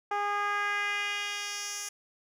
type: tone with band-pass filter sweep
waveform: 10% pulse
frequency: 409.1 Hz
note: G#4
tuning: 26 cents flat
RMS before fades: -32 dBFS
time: 0.11-1.89 s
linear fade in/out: 5 ms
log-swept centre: 820 to 7400 Hz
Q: 1.6
effects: none